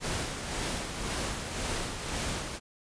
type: noise with tremolo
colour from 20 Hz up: pink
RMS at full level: -32 dBFS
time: 0-2.6 s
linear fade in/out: 50 ms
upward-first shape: sine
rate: 1.9 Hz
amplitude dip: 45%
effects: resampled to 22050 Hz